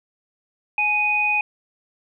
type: tone pair together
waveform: sine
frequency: 840.5 / 2489 Hz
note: G#5 / D#7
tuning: +20 / 0 cents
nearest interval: octave + perfect fifth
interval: 1880 cents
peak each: -25 / -18 dBFS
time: 0.78-1.41 s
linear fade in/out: 2 ms
effects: none